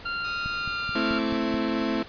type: tone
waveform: sawtooth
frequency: 1389 Hz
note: F6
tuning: 10 cents flat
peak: -24 dBFS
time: 0.05-1.19 s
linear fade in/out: 10 ms
type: tone with pitch glide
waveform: 10% pulse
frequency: 1244.5 to 1161.2 Hz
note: D#6 to D6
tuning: 0 to -20 cents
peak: -29 dBFS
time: 0.24-1.37 s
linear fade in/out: 10 ms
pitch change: -120 cents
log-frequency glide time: 0.46-1.17 s
type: click train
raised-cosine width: 5 ms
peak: -24 dBFS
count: 6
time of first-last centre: 0.46-1.542 s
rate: 4.62 Hz
type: chord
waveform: 35% pulse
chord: A minor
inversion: none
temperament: equal with one note detuned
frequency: 220 / 261.6 / 331.2 Hz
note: A3 / C4 / E4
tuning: 0 / 0 / +8 cents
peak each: -27 dBFS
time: 0.95-2.03 s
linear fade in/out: 5 ms
effects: pink hiss -44 dBFS RMS until 2.08 s + resampled to 11025 Hz